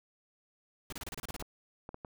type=noise bursts; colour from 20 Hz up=pink; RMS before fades=-41 dBFS; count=10; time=0.9-1.42 s; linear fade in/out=2 ms; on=25 ms; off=30 ms
type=clicks; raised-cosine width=1 ms; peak=-28 dBFS; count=5; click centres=1.304 / 1.424 / 1.891 / 1.944 / 2.048 s
effects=none